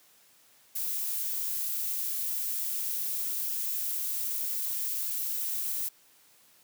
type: noise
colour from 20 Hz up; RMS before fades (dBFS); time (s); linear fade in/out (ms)
violet; -32; 0.75-5.89; 10
effects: white hiss -61 dBFS RMS until 6.63 s + high-pass 100 Hz 12 dB/octave